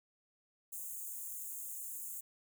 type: high-pass noise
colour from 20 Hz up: white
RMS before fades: -44 dBFS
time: 0.72-2.21 s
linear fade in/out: 10 ms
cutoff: 6600 Hz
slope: 96 dB/octave
effects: none